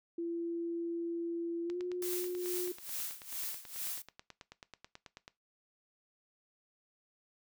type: tone with pitch glide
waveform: sine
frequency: 338.3 to 358.4 Hz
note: E4 to F4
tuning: +45 to +45 cents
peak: -34 dBFS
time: 0.18-2.72 s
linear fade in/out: 5 ms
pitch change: +100 cents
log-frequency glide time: 1.64-1.79 s
type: click train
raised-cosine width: 0.2 ms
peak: -31 dBFS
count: 34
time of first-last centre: 1.7-5.279 s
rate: 9.22 Hz
type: noise with tremolo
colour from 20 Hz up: blue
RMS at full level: -38 dBFS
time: 2.02-4.02 s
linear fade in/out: 2 ms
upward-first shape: sine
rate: 2.3 Hz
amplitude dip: 85%
effects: noise-tail reverb RT60 0.2 s tail -18 dB re dry